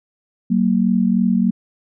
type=tone pair together; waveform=sine; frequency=188.96 / 232.2 Hz; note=F#3 / A#3; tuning=+37 / -7 cents; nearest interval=major third; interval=356 cents; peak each=-16 dBFS; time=0.5-1.51 s; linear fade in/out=10 ms; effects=none